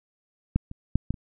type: clicks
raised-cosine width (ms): 5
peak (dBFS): -9 / -25 / -8 / -13 / -30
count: 5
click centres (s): 0.56 / 0.714 / 0.956 / 1.106 / 1.142
effects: none